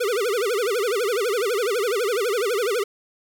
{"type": "tone with vibrato", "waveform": "square", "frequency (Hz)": 440.7, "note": "A4", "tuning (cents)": 3, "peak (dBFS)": -21, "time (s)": [0, 2.84], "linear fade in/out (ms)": 10, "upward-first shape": "sine", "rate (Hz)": 12, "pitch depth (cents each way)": 230, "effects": []}